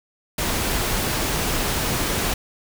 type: noise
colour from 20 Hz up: pink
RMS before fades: -23 dBFS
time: 0.38-2.34 s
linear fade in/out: 5 ms
effects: none